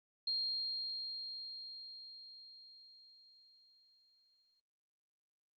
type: tone with exponential decay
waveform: sine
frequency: 4221 Hz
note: C8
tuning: 14 cents sharp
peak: -33 dBFS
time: 0.27-4.6 s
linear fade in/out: 5 ms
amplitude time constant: 940 ms
effects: Opus 48 kbps